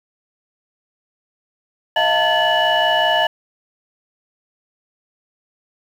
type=tone cluster; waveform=sine; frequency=634 / 699 / 894 / 1725 / 2945 Hz; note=D#5 / F5 / A5 / A6 / F#7; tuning=+32 / +1 / +27 / -35 / -9 cents; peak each=-19 dBFS; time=1.96-3.27 s; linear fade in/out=5 ms; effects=tanh soft clip ceiling -7 dBFS + 7-bit